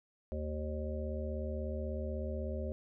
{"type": "harmonic tone", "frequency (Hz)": 76.3, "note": "D#2", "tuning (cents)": -33, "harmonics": [1, 3, 5, 7, 8], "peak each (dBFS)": [-37, -43, -45, -43, -45], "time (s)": [0.32, 2.72], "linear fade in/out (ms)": 0, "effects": []}